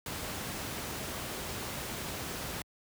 pink noise, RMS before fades -38 dBFS, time 0.06-2.62 s, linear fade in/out 2 ms, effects high-pass 60 Hz 12 dB/octave

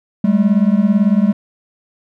triangle beating tone pair, 195.6 / 213.6 Hz, G3 / G#3, -4 / +49 cents, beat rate 18 Hz, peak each -11 dBFS, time 0.24-1.33 s, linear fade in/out 5 ms, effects none

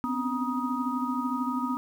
sine tone cluster, 250.4 / 263.5 / 281.6 / 953 / 1247 Hz, B3 / C4 / C#4 / A#5 / D#6, +24 / +12 / +27 / +38 / +3 cents, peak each -30 / -34 / -38 / -34 / -33 dBFS, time 0.04-1.77 s, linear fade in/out 0 ms, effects 9-bit

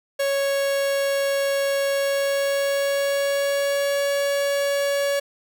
45% pulse tone with pitch glide, 554.4 to 563.1 Hz, C#5 to C#5, 0 to +27 cents, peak -20 dBFS, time 0.19-5.2 s, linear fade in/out 10 ms, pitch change +27 cents, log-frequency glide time 1.91-4.02 s, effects none

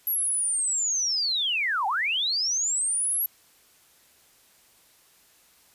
sine linear two-way sweep, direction down then up, 11740 to 740 to 11740 Hz, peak -23 dBFS, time 0.07-3.26 s, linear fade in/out 2 ms, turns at 1.87 s, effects white hiss -59 dBFS RMS until 5.74 s + resampled to 32000 Hz

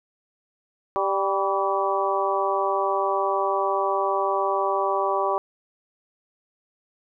harmonic tone with a mistuned harmonic, 196 Hz, G3, in tune, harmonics 2 / 3 / 4 / 5 / 6, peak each -27 / -27 / -27 / -27 / -27 dBFS, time 0.96-5.38 s, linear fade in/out 0 ms, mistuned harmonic 6, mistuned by -44 cents, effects none

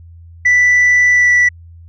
sine tone with pitch glide, 1975.5 to 1961.9 Hz, B6 to B6, 0 to -12 cents, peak -5 dBFS, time 0.45-1.49 s, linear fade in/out 10 ms, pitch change -12 cents, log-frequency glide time 1.11-1.3 s, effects tanh soft clip ceiling -6 dBFS + added 84 Hz sine -35 dBFS peak until 1.88 s

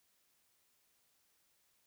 silence, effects white hiss -75 dBFS RMS until 1.86 s

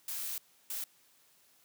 blue noise bursts at uneven times, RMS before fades -38 dBFS, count 2, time 0.08-0.38 / 0.7-0.84 s, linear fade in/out 2 ms, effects white hiss -66 dBFS RMS until 1.64 s + high-pass 100 Hz 12 dB/octave

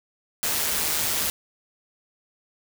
white noise with amplitude modulation, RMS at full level -23 dBFS, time 0.43-1.3 s, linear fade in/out 0 ms, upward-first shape sine, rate 155 Hz, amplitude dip 45%, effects none

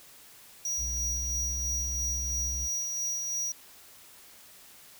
square tone with tremolo, 5780 Hz, F#8, 41 cents flat, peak -29 dBFS, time 0.65-3.52 s, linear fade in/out 2 ms, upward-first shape sine, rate 3 Hz, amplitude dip 30%
triangle tone with pitch glide, 60.9 to 63.23 Hz, B1 to B1, -24 to +41 cents, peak -32 dBFS, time 0.77-2.69 s, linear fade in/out 50 ms, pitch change +65 cents, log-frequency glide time 0.98-1.46 s
effects white hiss -53 dBFS RMS until 4.99 s

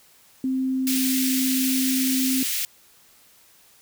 sine tone, 261.6 Hz, C4, in tune, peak -21 dBFS, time 0.44-2.43 s, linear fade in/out 2 ms
white high-pass noise, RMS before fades -26 dBFS, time 0.87-2.65 s, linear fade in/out 0 ms, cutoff 2000 Hz, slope 24 dB/octave
effects white hiss -55 dBFS RMS until 3.81 s

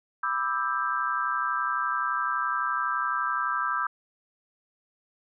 sine chord, E minor seventh, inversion second, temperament just, 988.9 / 1186.7 / 1318.5 / 1582.2 Hz, B5 / D6 / E6 / G6, +2 / +18 / 0 / +16 cents, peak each -33 / -30 / -29 / -31 dBFS, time 0.23-3.87 s, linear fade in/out 5 ms, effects none

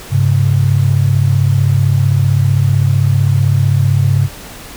sine tone pair together, 100.27 / 135.9 Hz, G2 / C#3, +40 / -34 cents, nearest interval perfect fourth, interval 526 cents, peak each -11 dBFS, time 0.1-4.29 s, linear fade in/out 50 ms, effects pink hiss -32 dBFS RMS until 4.76 s

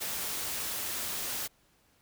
white noise, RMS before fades -35 dBFS, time 0-1.48 s, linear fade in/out 20 ms, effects pink hiss -67 dBFS RMS until 2.01 s

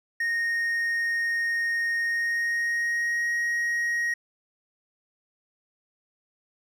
triangle tone with pitch glide, 1856 to 1884.1 Hz, A#6 to A#6, -8 to +18 cents, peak -22 dBFS, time 0.2-4.14 s, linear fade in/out 5 ms, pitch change +26 cents, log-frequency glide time 2.02-3.3 s, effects none

